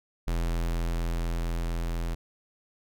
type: tone with level ramp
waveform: square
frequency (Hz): 42.15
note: E1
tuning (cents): +39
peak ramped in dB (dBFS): -26 to -29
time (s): 0.27-2.15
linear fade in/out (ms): 10
effects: none